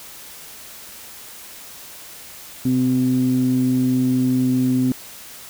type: tone with low-pass filter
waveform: sawtooth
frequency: 127.9 Hz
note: C3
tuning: 39 cents flat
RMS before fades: -18 dBFS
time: 2.65-4.92 s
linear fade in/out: 0 ms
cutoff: 270 Hz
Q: 7.4
effects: white hiss -39 dBFS RMS until 5.49 s